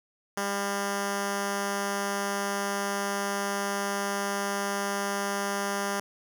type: tone with notch filter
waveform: 5% pulse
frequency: 200 Hz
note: G3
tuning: 35 cents sharp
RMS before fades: -30 dBFS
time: 0.37-6 s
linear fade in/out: 5 ms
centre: 2400 Hz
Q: 1.9
effects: none